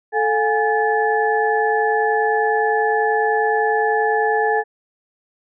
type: tone cluster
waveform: sine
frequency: 438.3 / 715 / 825 / 1734 Hz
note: A4 / F5 / G#5 / A6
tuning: -7 / +41 / -12 / -26 cents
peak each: -19 / -26 / -19 / -22 dBFS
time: 0.12-4.64 s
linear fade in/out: 50 ms
effects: none